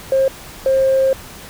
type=tone pair in turn; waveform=sine; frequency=534 / 532.1 Hz; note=C5 / C5; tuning=+35 / +29 cents; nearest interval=unison; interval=6 cents; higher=first; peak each=-10 dBFS; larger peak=neither; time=0.12-0.28 / 0.66-1.13 s; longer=second; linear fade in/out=2 ms; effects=tanh soft clip ceiling -7 dBFS + pink hiss -36 dBFS RMS until 1.49 s